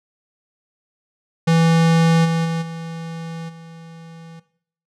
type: tone with level steps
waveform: square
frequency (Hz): 164.81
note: E3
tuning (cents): 0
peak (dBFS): -13 / -18 / -21 / -29 / -38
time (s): 1.47-4.4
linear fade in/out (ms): 10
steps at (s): 2.24 / 2.44 / 2.61 / 3.48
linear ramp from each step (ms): 20
effects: noise-tail reverb RT60 0.6 s tail -17 dB re dry + low-pass 7000 Hz 12 dB/octave